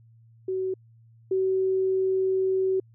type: tone pair in turn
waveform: sine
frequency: 376.2 / 379 Hz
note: F#4 / F#4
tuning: +29 / +42 cents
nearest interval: unison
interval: 13 cents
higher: second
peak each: -25 / -21 dBFS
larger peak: second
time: 0.48-0.74 / 1.31-2.8 s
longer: second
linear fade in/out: 5 ms
effects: added 114 Hz sine -52 dBFS peak until 2.94 s